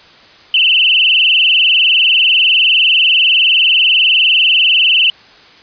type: tone with vibrato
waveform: sine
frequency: 2855 Hz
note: F7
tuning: 37 cents sharp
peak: -7 dBFS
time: 0.54-5.1 s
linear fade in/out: 2 ms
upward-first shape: sine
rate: 20 Hz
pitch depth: 140 cents each way
effects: white hiss -41 dBFS RMS until 5.62 s + resampled to 11025 Hz

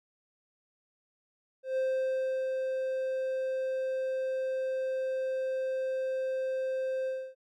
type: tone with ADSR envelope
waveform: triangle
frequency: 523.3 Hz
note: C5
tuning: in tune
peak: -24 dBFS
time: 1.63-7.35 s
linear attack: 140 ms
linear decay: 700 ms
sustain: -3 dB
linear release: 280 ms
effects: MP3 64 kbps

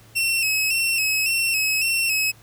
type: tone with vibrato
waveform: sawtooth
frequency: 2637 Hz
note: E7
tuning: in tune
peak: -16 dBFS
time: 0.15-2.32 s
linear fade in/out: 20 ms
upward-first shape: square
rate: 1.8 Hz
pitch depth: 48 cents each way
effects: added 112 Hz sine -50 dBFS peak until 2.42 s + pink hiss -52 dBFS RMS until 2.42 s

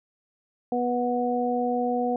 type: harmonic tone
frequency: 244.8 Hz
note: B3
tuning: 15 cents flat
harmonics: 1 / 2 / 3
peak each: -27 / -27 / -27 dBFS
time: 0.72-2.16 s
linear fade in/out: 2 ms
effects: none

